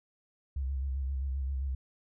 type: tone with vibrato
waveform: sine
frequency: 67.2 Hz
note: C2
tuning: 47 cents sharp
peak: -30 dBFS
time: 0.56-1.75 s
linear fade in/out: 5 ms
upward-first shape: square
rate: 7.6 Hz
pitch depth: 49 cents each way
effects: none